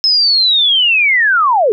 sine linear sweep, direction down, 5210 to 392 Hz, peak -8 dBFS, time 0.04-1.72 s, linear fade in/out 0 ms, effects none

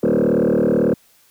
sine tone with frequency modulation, 356.2 Hz, F4, 34 cents sharp, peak -11 dBFS, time 0.03-0.94 s, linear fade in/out 5 ms, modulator 38.1 Hz, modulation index 4.8, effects tanh soft clip ceiling -12 dBFS + white hiss -55 dBFS RMS until 1.3 s

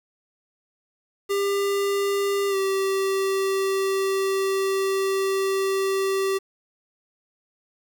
square tone with pitch glide, 399.1 to 387.5 Hz, G4 to G4, +31 to -20 cents, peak -22 dBFS, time 1.29-6.39 s, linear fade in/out 20 ms, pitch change -51 cents, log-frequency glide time 2.49-2.56 s, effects 8-bit

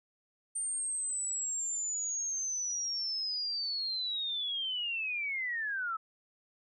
sine linear sweep, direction down, 8870 to 1282 Hz, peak -32 dBFS, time 0.55-5.97 s, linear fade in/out 10 ms, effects none

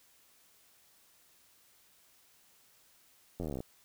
slowing click train, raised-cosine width 2 ms, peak -25 dBFS, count 16, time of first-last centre 3.4-3.605 s, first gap 11 ms, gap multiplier 1.03, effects white hiss -65 dBFS RMS until 3.84 s

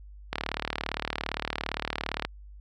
click train, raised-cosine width 0.3 ms, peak -12 dBFS, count 73, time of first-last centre 0.33-2.25 s, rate 37.5 Hz, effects added 50 Hz sine -44 dBFS peak until 2.6 s

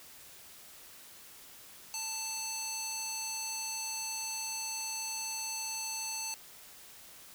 square tone with band-pass filter, 884 Hz, A5, 8 cents sharp, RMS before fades -38 dBFS, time 1.94-6.34 s, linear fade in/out 0 ms, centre 6700 Hz, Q 1.8, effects white hiss -53 dBFS RMS until 7.34 s

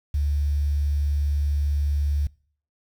sine tone with quantisation, 72.4 Hz, D2, 24 cents flat, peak -20 dBFS, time 0.14-2.27 s, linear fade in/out 5 ms, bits 8, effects noise-tail reverb RT60 0.5 s tail -24 dB re dry

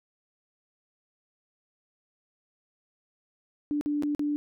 sine tone with dropouts, 293.7 Hz, D4, in tune, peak -25 dBFS, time 3.71-4.36 s, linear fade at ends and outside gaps 0 ms, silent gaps 3.811-3.86 / 4.024-4.034 / 4.149-4.194 s, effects none

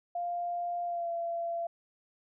sine tone with pitch glide, 698.5 to 679.8 Hz, F5 to F5, 0 to -47 cents, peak -31 dBFS, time 0.15-1.67 s, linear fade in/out 5 ms, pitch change -47 cents, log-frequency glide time 0.85-1.1 s, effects none

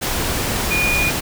sine tone in noise, 2442 Hz, D#7, 33 cents flat, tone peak -17 dBFS, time 0.7-1.11 s, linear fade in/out 20 ms, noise pink, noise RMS -21 dBFS, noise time 0.01-1.21 s, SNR +1 dB, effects none

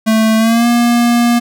square tone with pitch glide, 220.6 to 237.8 Hz, A3 to A#3, +5 to +35 cents, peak -9 dBFS, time 0.06-1.4 s, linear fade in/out 20 ms, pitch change +130 cents, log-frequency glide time 0.37-0.67 s, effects none

